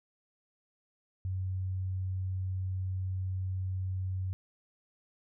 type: tone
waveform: sine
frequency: 93.6 Hz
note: F#2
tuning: 20 cents sharp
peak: -31 dBFS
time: 1.25-4.33 s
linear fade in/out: 0 ms
effects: none